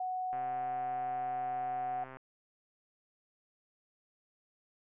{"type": "tone", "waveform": "sine", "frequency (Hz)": 740, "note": "F#5", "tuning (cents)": 0, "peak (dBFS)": -33, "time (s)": [0, 2.04], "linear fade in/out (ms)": 5}
{"type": "click train", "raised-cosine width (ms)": 0.5, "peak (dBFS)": -32, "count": 242, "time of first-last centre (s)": [0.33, 2.17], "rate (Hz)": 131}
{"effects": ["low-pass 2000 Hz 12 dB/octave"]}